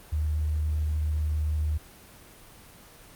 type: tone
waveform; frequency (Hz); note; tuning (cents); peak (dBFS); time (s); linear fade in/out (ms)
sine; 76.4; D#2; -31; -24; 0.12-1.78; 10
effects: pink hiss -50 dBFS RMS until 3.15 s + Opus 24 kbps